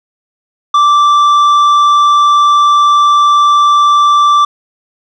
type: tone with tanh clipping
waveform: triangle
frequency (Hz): 1171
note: D6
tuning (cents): -5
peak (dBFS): -6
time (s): 0.74-4.45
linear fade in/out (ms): 5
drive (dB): 11
effects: none